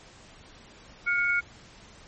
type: tone pair together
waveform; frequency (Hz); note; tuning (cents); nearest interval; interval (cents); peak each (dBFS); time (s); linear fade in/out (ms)
sine; 1417.9 / 2217; F6 / C#7; +26 / 0; minor sixth; 774; -25; 1.06-1.41; 20
effects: pink hiss -51 dBFS RMS until 2.07 s + MP3 32 kbps